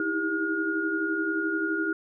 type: tone cluster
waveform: sine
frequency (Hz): 313.1 / 324.7 / 397.5 / 1430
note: D#4 / E4 / G4 / F6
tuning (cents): +11 / -26 / +24 / +41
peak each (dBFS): -36 / -29 / -33 / -28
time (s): 0-1.93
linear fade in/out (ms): 2
effects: none